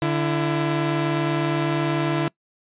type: tone pair together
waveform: sawtooth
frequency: 147.37 / 334.3 Hz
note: D3 / E4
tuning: +6 / +24 cents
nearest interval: octave + major second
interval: 1418 cents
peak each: -19 dBFS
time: 0.02-2.28 s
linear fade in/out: 0 ms
effects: noise-tail reverb RT60 0.1 s tail -24 dB re dry + resampled to 8000 Hz